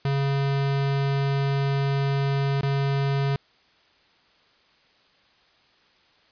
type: tone with dropouts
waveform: square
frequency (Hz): 138.59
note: C#3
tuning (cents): 0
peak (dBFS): -22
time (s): 0.05-3.36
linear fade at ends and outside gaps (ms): 2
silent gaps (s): 2.611-2.631
effects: white hiss -60 dBFS RMS until 6.31 s + resampled to 11025 Hz